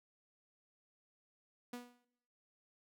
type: tone with exponential decay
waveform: sawtooth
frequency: 244 Hz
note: B3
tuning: 21 cents flat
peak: -37 dBFS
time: 1.73-2.05 s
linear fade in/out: 5 ms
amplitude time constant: 68 ms
effects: noise-tail reverb RT60 1.0 s tail -25 dB re dry

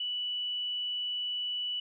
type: tone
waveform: sine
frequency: 2960 Hz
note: F#7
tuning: in tune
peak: -31 dBFS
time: 0-1.8 s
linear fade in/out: 5 ms
effects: none

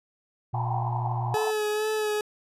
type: tone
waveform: triangle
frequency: 120 Hz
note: B2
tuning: 49 cents flat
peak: -25 dBFS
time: 0.53-1.35 s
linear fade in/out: 10 ms
type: band-pass noise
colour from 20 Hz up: pink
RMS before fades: -32 dBFS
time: 0.54-1.51 s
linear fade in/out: 5 ms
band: 720 to 1000 Hz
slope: 96 dB/octave
type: tone with vibrato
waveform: 40% pulse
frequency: 427.1 Hz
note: G#4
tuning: 48 cents sharp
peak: -24 dBFS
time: 1.34-2.21 s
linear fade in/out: 2 ms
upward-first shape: sine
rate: 2.2 Hz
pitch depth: 25 cents each way
effects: resampled to 32000 Hz

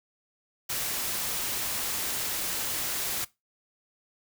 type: noise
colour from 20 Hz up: white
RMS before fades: -31 dBFS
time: 0.69-3.25 s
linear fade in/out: 10 ms
effects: noise-tail reverb RT60 0.2 s tail -19 dB re dry

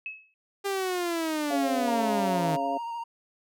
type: tone with exponential decay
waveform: sine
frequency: 2583 Hz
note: E7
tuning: 36 cents flat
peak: -30 dBFS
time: 0.06-0.34 s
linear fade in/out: 1 ms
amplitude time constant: 60 ms
type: linear sweep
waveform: sawtooth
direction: down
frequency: 401 to 152.9 Hz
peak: -23 dBFS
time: 0.64-2.57 s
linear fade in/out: 20 ms
type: harmonic tone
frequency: 138.59 Hz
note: C#3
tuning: in tune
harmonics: 2 / 3 / 4 / 5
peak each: -34 / -40 / -35 / -28 dBFS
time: 1.5-2.78 s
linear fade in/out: 10 ms
type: tone with vibrato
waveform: triangle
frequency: 932 Hz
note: A#5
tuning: 1 cent flat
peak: -30 dBFS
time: 1.87-3.04 s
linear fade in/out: 10 ms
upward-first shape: sine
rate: 13 Hz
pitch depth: 22 cents each way
effects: none

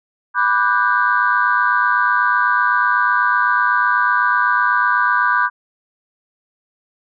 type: chord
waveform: sine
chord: G major seventh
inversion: first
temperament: equal with one note detuned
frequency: 987.8 / 1174.7 / 1480 / 1588 Hz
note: B5 / D6 / F#6 / G6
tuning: 0 / 0 / 0 / +22 cents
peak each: -18 dBFS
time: 0.34-5.5 s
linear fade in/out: 50 ms
effects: tanh soft clip ceiling -3 dBFS

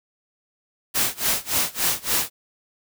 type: noise with tremolo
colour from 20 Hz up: white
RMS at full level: -20 dBFS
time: 0.94-2.3 s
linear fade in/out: 20 ms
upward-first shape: sine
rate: 3.5 Hz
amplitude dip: 95%
effects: none

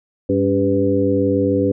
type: harmonic tone with a mistuned harmonic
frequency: 99.2 Hz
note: G2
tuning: 21 cents sharp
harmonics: 1 / 2 / 3 / 4 / 5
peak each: -23 / -24 / -18 / -21 / -19 dBFS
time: 0.29-1.72 s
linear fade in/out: 5 ms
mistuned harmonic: 3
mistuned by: -71 cents
effects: none

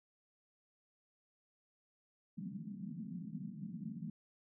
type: band-pass noise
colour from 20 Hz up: pink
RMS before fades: -45 dBFS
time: 2.37-4.1 s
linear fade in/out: 5 ms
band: 160 to 230 Hz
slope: 48 dB/octave
effects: none

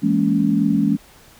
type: chord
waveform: sine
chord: A# half-diminished seventh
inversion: second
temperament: just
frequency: 167.82 / 209.8 / 233.1 / 279.7 Hz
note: E3 / G#3 / A#3 / C#4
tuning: +31 / +18 / 0 / +16 cents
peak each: -22 / -18 / -23 / -19 dBFS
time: 0.02-0.97 s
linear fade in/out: 20 ms
effects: pink hiss -48 dBFS RMS until 1.39 s

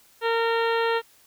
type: harmonic tone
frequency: 459.1 Hz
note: A#4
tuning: 26 cents flat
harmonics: 1 / 2 / 3 / 4 / 5 / 6 / 7 / 8 / 9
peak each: -23 / -27 / -30 / -31 / -40 / -36 / -37 / -42 / -42 dBFS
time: 0.21-1.02 s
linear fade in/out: 50 ms
effects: white hiss -57 dBFS RMS until 1.26 s

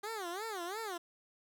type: tone with vibrato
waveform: 15% pulse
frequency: 393.3 Hz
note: G4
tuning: 6 cents sharp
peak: -32 dBFS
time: 0.03-0.98 s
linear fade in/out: 10 ms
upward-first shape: sine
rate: 2.9 Hz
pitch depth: 250 cents each way
effects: none

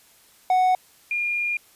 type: tone pair in turn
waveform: triangle / sine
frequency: 740 / 2415 Hz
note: F#5 / D7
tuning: 0 / +48 cents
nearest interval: octave + minor sixth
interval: 2048 cents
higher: second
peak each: -14 / -22 dBFS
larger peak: first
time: 0.5-0.75 / 1.11-1.57 s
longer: second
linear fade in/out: 2 ms
effects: white hiss -55 dBFS RMS until 1.75 s + resampled to 32000 Hz

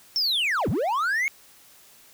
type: linear two-way sweep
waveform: triangle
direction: down then up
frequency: 5500 to 74.8 to 2227 Hz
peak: -20 dBFS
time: 0.16-1.28 s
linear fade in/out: 0 ms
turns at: 0.69 s
effects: white hiss -53 dBFS RMS until 2.13 s

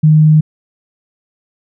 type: tone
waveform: sine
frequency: 154.5 Hz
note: D#3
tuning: 12 cents flat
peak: -4 dBFS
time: 0.03-0.41 s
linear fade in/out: 10 ms
effects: none

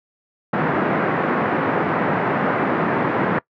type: band-pass noise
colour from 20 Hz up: pink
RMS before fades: -20 dBFS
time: 0.53-3.39 s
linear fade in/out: 5 ms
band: 160 to 1800 Hz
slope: 24 dB/octave
effects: noise-tail reverb RT60 0.1 s tail -22 dB re dry

